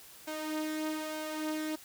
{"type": "tone with flanger", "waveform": "sawtooth", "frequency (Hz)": 310, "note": "D#4", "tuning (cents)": -6, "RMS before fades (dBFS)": -36, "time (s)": [0.27, 1.76], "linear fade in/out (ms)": 10, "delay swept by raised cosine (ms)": [1.3, 3.8], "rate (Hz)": 1.1, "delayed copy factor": 0.5, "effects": ["white hiss -53 dBFS RMS until 1.84 s"]}